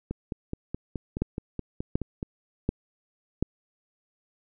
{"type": "two click trains", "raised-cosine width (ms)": 3, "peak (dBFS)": [-11, -18], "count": [4, 11], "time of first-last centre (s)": [[1.22, 3.426], [0.11, 2.229]], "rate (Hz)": [1.36, 4.72], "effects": []}